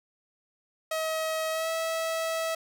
sawtooth tone with pitch glide, 637 to 650.4 Hz, D#5 to E5, +41 to -23 cents, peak -24 dBFS, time 0.91-2.55 s, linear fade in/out 5 ms, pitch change +36 cents, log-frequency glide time 1.51-1.69 s, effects none

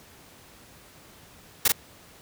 white noise with echo, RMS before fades -19 dBFS, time 1.65-1.68 s, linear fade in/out 5 ms, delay 41 ms, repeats 1, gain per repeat -2 dB, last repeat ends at 1.721 s, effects pink hiss -51 dBFS RMS until 2.21 s + high-pass 60 Hz 12 dB/octave

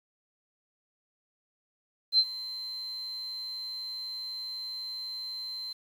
sine tone with ADSR envelope, 4104 Hz, C8, 34 cents flat, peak -17 dBFS, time 2.12-5.73 s, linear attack 66 ms, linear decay 54 ms, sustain -18 dB, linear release 7 ms, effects 9-bit

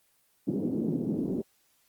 pink band-pass noise, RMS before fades -30 dBFS, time 0.47-1.42 s, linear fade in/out 10 ms, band 180 to 360 Hz, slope 24 dB/octave, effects white hiss -68 dBFS RMS until 1.88 s + Opus 24 kbps

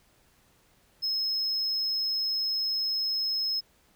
triangle tone, 5170 Hz, E8, 34 cents flat, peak -25 dBFS, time 1.02-3.61 s, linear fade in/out 20 ms, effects pink hiss -64 dBFS RMS until 3.95 s

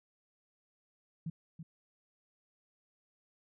sine tone with echo, 163 Hz, E3, 19 cents flat, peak -35 dBFS, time 1.26-1.3 s, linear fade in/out 5 ms, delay 330 ms, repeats 1, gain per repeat -8 dB, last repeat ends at 1.63 s, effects none

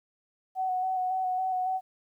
sine tone with vibrato, 745 Hz, F#5, 12 cents sharp, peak -26 dBFS, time 0.55-1.81 s, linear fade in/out 50 ms, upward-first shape square, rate 3.6 Hz, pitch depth 18 cents each way, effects 11-bit

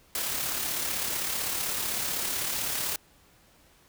white noise with amplitude modulation, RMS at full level -29 dBFS, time 0.15-2.96 s, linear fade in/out 2 ms, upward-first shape sine, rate 35.8 Hz, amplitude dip 35%, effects pink hiss -60 dBFS RMS until 3.88 s

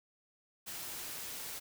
white noise, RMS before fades -43 dBFS, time 0.66-1.6 s, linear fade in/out 20 ms, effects none

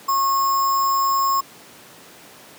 sine tone with sample-and-hold, 1090 Hz, C#6, 29 cents flat, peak -16 dBFS, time 0.08-1.41 s, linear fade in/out 10 ms, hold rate 6300 Hz, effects pink hiss -44 dBFS RMS until 2.58 s + high-pass 200 Hz 12 dB/octave

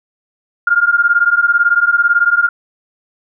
sine beating tone pair, 1400 / 1418 Hz, F6 / F6, +4 / +26 cents, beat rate 18 Hz, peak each -12 dBFS, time 0.67-2.49 s, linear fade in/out 5 ms, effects none

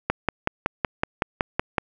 click train, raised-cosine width 0.5 ms, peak -5 dBFS, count 10, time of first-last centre 0.1-1.782 s, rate 5.35 Hz, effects none

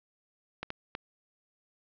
clicks, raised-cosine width 0.3 ms, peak -19 dBFS, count 3, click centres 0.63 / 0.704 / 0.951 s, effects low-pass 5000 Hz 12 dB/octave

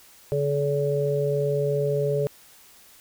harmonic tone, 142.9 Hz, D3, 47 cents flat, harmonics 1 / 3 / 4, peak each -26 / -24 / -27 dBFS, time 0.32-2.27 s, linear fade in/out 0 ms, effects white hiss -52 dBFS RMS until 3 s

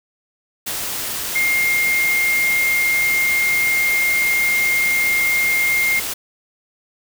sine tone in noise, 2123 Hz, C7, 25 cents sharp, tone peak -15 dBFS, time 1.35-6 s, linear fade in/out 10 ms, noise white, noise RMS -25 dBFS, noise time 0.66-6.14 s, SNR +7 dB, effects none

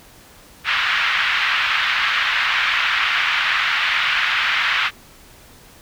pink band-pass noise, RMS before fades -19 dBFS, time 0.64-4.91 s, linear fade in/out 50 ms, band 1300 to 3200 Hz, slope 24 dB/octave, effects pink hiss -46 dBFS RMS until 5.81 s

